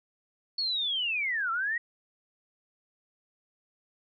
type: linear two-way sweep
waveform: sine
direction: down then up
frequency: 4435 to 1312 to 1925 Hz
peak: -27 dBFS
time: 0.58-1.78 s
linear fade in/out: 5 ms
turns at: 1.51 s
effects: none